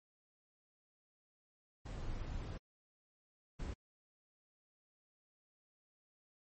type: noise bursts at uneven times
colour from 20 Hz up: brown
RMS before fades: -42 dBFS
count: 2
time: 1.85-2.58 / 3.59-3.74 s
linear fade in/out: 10 ms
effects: MP3 32 kbps